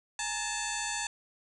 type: tone with frequency modulation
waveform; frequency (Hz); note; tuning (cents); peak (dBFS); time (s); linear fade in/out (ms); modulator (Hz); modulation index
sine; 2690; E7; +34; -31; 0.19-1.07; 2; 881; 6.2
effects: none